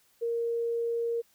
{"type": "tone", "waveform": "sine", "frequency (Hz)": 466.2, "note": "A#4", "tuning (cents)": 0, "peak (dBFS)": -27, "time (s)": [0.21, 1.22], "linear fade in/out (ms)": 20, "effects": ["white hiss -66 dBFS RMS until 1.34 s"]}